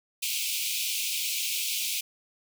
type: high-pass noise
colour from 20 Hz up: pink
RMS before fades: -30 dBFS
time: 0.22-2.01 s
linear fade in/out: 10 ms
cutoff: 2300 Hz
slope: 96 dB/octave
effects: none